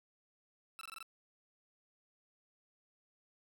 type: tone bursts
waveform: 20% pulse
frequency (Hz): 1321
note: E6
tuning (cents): +3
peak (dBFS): -40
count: 6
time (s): 0.79-1.027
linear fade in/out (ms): 0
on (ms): 22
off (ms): 21
effects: none